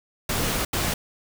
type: noise bursts at uneven times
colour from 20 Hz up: pink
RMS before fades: -25 dBFS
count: 2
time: 0.29-0.65 / 0.73-0.94 s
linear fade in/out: 5 ms
effects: none

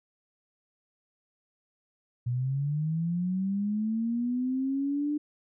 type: linear sweep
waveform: sine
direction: up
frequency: 119 to 299.2 Hz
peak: -26 dBFS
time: 2.26-5.18 s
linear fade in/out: 10 ms
effects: none

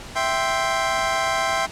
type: chord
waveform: 25% pulse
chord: C major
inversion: first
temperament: equal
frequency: 659.3 / 784 / 1046.5 Hz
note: E5 / G5 / C6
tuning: 0 / 0 / 0 cents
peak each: -21 dBFS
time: 0.15-1.67 s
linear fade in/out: 20 ms
effects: pink hiss -38 dBFS RMS until 1.71 s + low-pass 8000 Hz 12 dB/octave

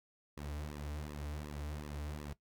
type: tone with flanger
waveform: sawtooth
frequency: 74 Hz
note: D2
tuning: 14 cents sharp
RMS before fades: -43 dBFS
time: 0.37-2.33 s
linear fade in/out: 5 ms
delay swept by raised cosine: 1.3 to 5.6 ms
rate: 2.7 Hz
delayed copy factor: -0.9
effects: noise-tail reverb RT60 0.1 s tail -17 dB re dry

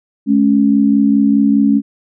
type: tone pair together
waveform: sine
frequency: 213.1 / 278 Hz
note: G#3 / C#4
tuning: +45 / +5 cents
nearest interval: perfect fourth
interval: 460 cents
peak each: -11 dBFS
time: 0.26-1.82 s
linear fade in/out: 50 ms
effects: none

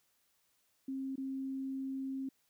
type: tone with dropouts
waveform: sine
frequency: 267.4 Hz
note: C4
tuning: 38 cents sharp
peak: -36 dBFS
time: 0.88-2.29 s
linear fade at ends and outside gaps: 5 ms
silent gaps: 1.158-1.178 s
effects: white hiss -75 dBFS RMS until 2.49 s

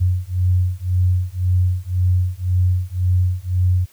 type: beating tone pair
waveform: sine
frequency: 90 / 91.9 Hz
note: F#2 / F#2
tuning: -47 / -11 cents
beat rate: 1.9 Hz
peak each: -18 dBFS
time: 0-3.86 s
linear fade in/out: 20 ms
effects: white hiss -53 dBFS RMS until 3.92 s

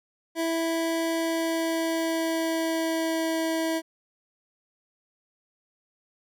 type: tone with pitch glide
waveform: 25% pulse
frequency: 329.1 to 324.6 Hz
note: E4 to E4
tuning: -3 to -27 cents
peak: -21 dBFS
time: 0.35-3.82 s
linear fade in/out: 50 ms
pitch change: -24 cents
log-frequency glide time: 1.05-3.41 s
effects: none

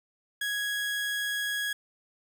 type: tone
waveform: 30% pulse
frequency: 1661.2 Hz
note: G#6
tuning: in tune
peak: -26 dBFS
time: 0.41-1.73 s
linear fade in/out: 5 ms
effects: 11-bit

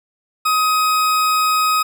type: tone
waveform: 40% pulse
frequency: 1260 Hz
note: D#6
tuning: 21 cents sharp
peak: -13 dBFS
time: 0.45-1.83 s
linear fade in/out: 10 ms
effects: none

